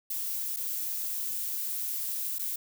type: noise with dropouts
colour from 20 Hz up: violet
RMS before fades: -33 dBFS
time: 0.1-2.56 s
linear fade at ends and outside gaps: 5 ms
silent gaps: 0.563-0.568 / 2.385-2.393 s
effects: none